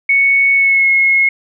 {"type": "tone with pitch glide", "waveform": "sine", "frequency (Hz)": [2217, 2168], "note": ["C#7", "C#7"], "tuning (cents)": [0, -39], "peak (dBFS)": -8, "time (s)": [0.09, 1.29], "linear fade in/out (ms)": 5, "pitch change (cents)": -39, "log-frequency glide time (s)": [0.54, 0.89], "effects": []}